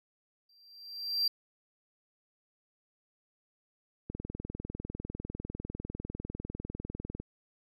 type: tone with exponential growth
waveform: triangle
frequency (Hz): 4718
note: D8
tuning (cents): +7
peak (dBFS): -23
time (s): 0.49-1.28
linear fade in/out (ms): 5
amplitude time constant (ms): 170
type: click train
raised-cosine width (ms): 3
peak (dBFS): -25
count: 63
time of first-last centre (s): 4.1-7.2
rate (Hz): 20
effects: none